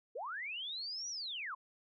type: linear two-way sweep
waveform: sine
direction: up then down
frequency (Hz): 408.8 to 5920 to 965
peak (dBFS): -39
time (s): 0.15-1.55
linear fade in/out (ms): 10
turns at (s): 1.09
effects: none